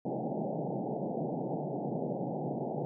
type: band-pass noise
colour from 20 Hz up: pink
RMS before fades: -35 dBFS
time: 0.05-2.85 s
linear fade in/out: 0 ms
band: 130 to 840 Hz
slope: 96 dB/octave
effects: none